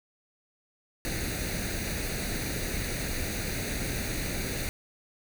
pink noise with comb filter, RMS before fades -32 dBFS, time 1.05-4.69 s, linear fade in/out 0 ms, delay 0.47 ms, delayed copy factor +0.7, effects none

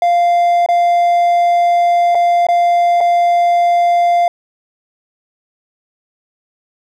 triangle tone with dropouts, 696 Hz, F5, 6 cents flat, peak -7 dBFS, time 0.02-4.28 s, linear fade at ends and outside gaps 2 ms, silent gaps 0.662-0.687 / 2.148-2.152 / 2.468-2.486 / 3.006-3.01 s, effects none

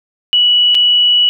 sine tone with dropouts, 2941 Hz, F#7, 11 cents flat, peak -7 dBFS, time 0.33-1.29 s, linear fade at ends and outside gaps 0 ms, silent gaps 0.746-0.751 s, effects none

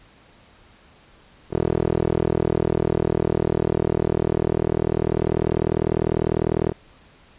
15% pulse tone with band-pass filter, 40.06 Hz, E1, 49 cents flat, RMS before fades -22 dBFS, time 1.5-6.74 s, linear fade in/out 50 ms, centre 370 Hz, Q 1.4, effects pink hiss -52 dBFS RMS until 7.38 s + resampled to 8000 Hz

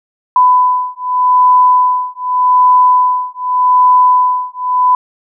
sine beating tone pair, 1000 / 1000.84 Hz, B5 / B5, +21 / +23 cents, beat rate 0.84 Hz, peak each -10 dBFS, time 0.36-4.95 s, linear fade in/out 2 ms, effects none

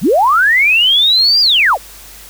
sine linear two-way sweep, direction up then down, 123.47 to 4894 to 408.1 Hz, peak -7 dBFS, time 0.01-1.78 s, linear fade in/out 50 ms, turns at 1.41 s, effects added 50 Hz sine -41 dBFS peak until 2.29 s + white hiss -36 dBFS RMS until 2.29 s

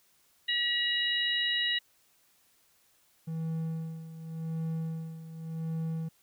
harmonic tone, 961 Hz, B5, 48 cents flat, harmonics 2 / 3 / 4, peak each -31 / -31 / -31 dBFS, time 0.48-1.79 s, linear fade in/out 10 ms
triangle tone with tremolo, 161.9 Hz, E3, 31 cents flat, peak -28 dBFS, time 3.27-6.09 s, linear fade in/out 10 ms, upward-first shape sine, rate 0.88 Hz, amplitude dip 75%
effects white hiss -67 dBFS RMS until 6.22 s

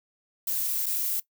violet noise with dropouts, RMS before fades -28 dBFS, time 0.47-1.2 s, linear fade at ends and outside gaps 5 ms, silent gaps 0.859-0.864 s, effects noise-tail reverb RT60 0.1 s tail -19 dB re dry

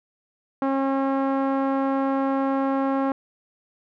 sawtooth tone with low-pass filter, 270.9 Hz, C#4, 40 cents flat, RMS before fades -23 dBFS, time 0.62-3.12 s, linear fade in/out 2 ms, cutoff 1100 Hz, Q 1.5, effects none

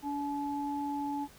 sine tone pair together, 286.5 / 858 Hz, D4 / A5, -43 / -44 cents, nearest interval octave + perfect fifth, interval 1899 cents, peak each -34 / -35 dBFS, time 0.02-1.28 s, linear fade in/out 50 ms, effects pink hiss -56 dBFS RMS until 1.38 s

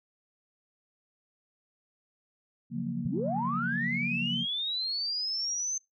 sine chord, Gb major seventh, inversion second, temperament equal, 138.59 / 174.61 / 185 / 233.1 Hz, Db3 / F3 / Gb3 / Bb3, 0 / 0 / 0 / 0 cents, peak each -37 / -36 / -38 / -33 dBFS, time 2.7-4.46 s, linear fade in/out 50 ms
sine linear sweep, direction up, 98 to 6272 Hz, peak -29 dBFS, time 3.05-5.78 s, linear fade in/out 5 ms
effects noise-tail reverb RT60 0.2 s tail -24 dB re dry + tanh soft clip ceiling -17 dBFS

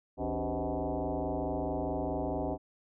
sine tone with frequency modulation, 181.8 Hz, F#3, 30 cents flat, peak -30 dBFS, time 0.17-2.58 s, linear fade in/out 50 ms, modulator 113 Hz, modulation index 5.5, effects none

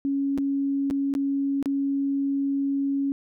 sine tone with dropouts, 277.2 Hz, C#4, in tune, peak -22 dBFS, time 0.05-3.12 s, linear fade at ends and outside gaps 0 ms, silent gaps 0.377-0.384 / 0.901-0.909 / 1.139-1.151 / 1.627-1.658 s, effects none

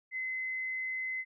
sine tone, 2045 Hz, C7, 40 cents flat, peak -33 dBFS, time 0.11-1.25 s, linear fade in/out 50 ms, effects none

